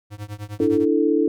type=tone with tremolo; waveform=square; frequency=104.1 Hz; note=G#2; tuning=5 cents sharp; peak=-28 dBFS; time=0.1-0.86 s; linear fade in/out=50 ms; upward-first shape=triangle; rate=9.8 Hz; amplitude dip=100%
type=chord; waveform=sine; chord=D suspended second; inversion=none; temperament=just; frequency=293.7 / 330.4 / 440.5 Hz; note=D4 / E4 / A4; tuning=0 / +4 / +2 cents; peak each=-20 dBFS; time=0.6-1.28 s; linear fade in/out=2 ms
effects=none